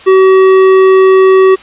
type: tone with tanh clipping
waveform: sine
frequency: 379.5 Hz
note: F#4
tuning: 44 cents sharp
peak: -4 dBFS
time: 0.06-1.56 s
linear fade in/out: 20 ms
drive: 13 dB
effects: white hiss -34 dBFS RMS until 1.62 s + resampled to 8000 Hz